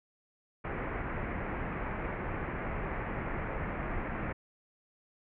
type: low-pass noise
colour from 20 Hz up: pink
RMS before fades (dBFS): -36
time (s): 0.64-4.33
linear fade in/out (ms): 10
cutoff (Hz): 2300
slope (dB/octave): 48
effects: none